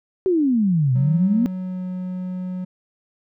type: exponential two-way sweep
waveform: sine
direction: down then up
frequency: 387.9 to 123.47 to 250.2 Hz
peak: -15 dBFS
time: 0.26-1.46 s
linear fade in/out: 0 ms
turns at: 0.94 s
type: tone with pitch glide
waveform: triangle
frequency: 185.1 to 183.19 Hz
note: F#3 to F#3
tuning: +1 to -17 cents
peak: -23 dBFS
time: 0.95-2.65 s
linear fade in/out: 10 ms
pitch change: -18 cents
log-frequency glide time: 1.57-1.84 s
effects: none